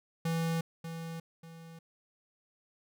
square tone with echo, 164.81 Hz, E3, in tune, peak -30 dBFS, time 0.25-0.61 s, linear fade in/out 5 ms, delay 590 ms, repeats 2, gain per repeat -9 dB, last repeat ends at 1.79 s, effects none

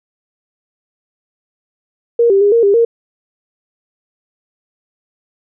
sine tone with pitch steps, 469.9 / 392.8 / 407.6 / 464.6 / 401 / 464.5 Hz, A#4 / G4 / G#4 / A#4 / G4 / A#4, +14 / +4 / -32 / -6 / +39 / -6 cents, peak -7 dBFS, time 2.19-2.85 s, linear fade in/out 5 ms, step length 110 ms, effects none

